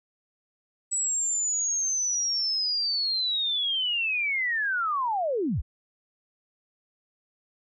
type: linear sweep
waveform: sine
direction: down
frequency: 7902 to 33.94 Hz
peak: -24 dBFS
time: 0.91-5.62 s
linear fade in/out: 20 ms
effects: none